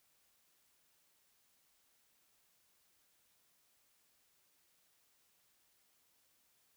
silence, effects white hiss -74 dBFS RMS until 6.76 s

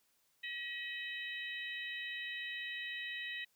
harmonic tone with a mistuned harmonic, 638 Hz, D#5, 43 cents sharp, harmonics 3 / 4 / 5 / 6, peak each -42 / -46 / -49 / -48 dBFS, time 0.43-3.45 s, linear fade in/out 10 ms, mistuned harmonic 5, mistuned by -81 cents, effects white hiss -75 dBFS RMS until 3.55 s

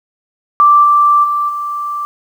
sine tone with level steps, 1173 Hz, D6, 2 cents flat, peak -4 / -6 / -12 / -17 dBFS, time 0.6-2.05 s, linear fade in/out 0 ms, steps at 0.83 / 1.23 / 1.48 s, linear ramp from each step 20 ms, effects 7-bit

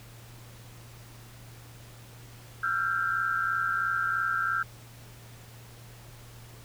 sine tone cluster, 1334 / 1397 / 1579 Hz, E6 / F6 / G6, +20 / 0 / +12 cents, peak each -30 dBFS, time 2.63-4.63 s, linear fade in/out 5 ms, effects added 117 Hz sine -48 dBFS peak until 6.64 s + pink hiss -52 dBFS RMS until 6.64 s

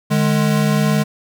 square tone pair together, 150.4 / 209.3 Hz, D3 / G#3, +42 / +14 cents, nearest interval tritone, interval 572 cents, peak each -17 dBFS, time 0.1-1.04 s, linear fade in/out 20 ms, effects none

